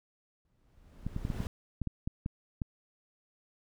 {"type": "noise with exponential growth", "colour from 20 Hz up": "brown", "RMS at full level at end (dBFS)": -34, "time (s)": [0.45, 1.47], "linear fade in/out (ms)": 1, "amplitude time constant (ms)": 220}
{"type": "clicks", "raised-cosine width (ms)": 5, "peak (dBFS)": -21, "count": 10, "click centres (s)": [1.066, 1.164, 1.251, 1.302, 1.404, 1.817, 1.873, 2.075, 2.261, 2.618]}
{"effects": []}